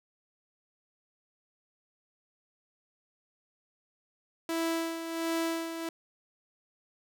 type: tone with tremolo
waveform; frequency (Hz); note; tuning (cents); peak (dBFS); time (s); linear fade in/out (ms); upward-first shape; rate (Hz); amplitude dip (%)
sawtooth; 329.6; E4; 0; -24; 4.49-5.89; 2; sine; 1.4; 60
effects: none